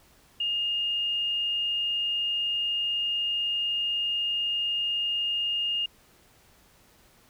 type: tone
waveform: sine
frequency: 2834 Hz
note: F7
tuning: 25 cents sharp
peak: -25 dBFS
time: 0.4-5.86 s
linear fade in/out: 5 ms
effects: pink hiss -59 dBFS RMS until 7.29 s